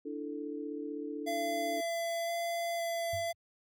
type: chord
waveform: sine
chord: D suspended second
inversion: none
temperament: equal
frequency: 293.7 / 329.6 / 440 Hz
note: D4 / E4 / A4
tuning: 0 / 0 / 0 cents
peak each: -39 / -43 / -41 dBFS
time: 0.05-1.81 s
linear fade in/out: 10 ms
type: tone with vibrato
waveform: square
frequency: 678 Hz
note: E5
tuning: 49 cents sharp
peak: -33 dBFS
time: 1.26-3.33 s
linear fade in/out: 20 ms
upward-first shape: square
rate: 0.98 Hz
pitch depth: 8 cents each way
type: tone with exponential decay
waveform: sine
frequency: 96.4 Hz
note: G2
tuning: 28 cents flat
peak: -36 dBFS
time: 3.13-3.35 s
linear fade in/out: 5 ms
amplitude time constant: 47 ms
effects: none